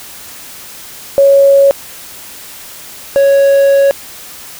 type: tone pair in turn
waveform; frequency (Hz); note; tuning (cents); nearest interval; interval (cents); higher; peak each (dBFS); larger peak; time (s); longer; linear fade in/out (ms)
sine / triangle; 554.4 / 554.4; C#5 / C#5; 0 / 0; unison; 0; neither; -3; neither; 1.18-1.71 / 3.16-3.91; second; 0
effects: white hiss -31 dBFS RMS until 4.59 s